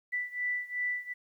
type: beating tone pair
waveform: sine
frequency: 1975.5 / 1978.2 Hz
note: B6 / B6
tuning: 0 / +2 cents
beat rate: 2.7 Hz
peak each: -33 / -35 dBFS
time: 0.12-1.14 s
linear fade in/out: 20 ms
effects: 11-bit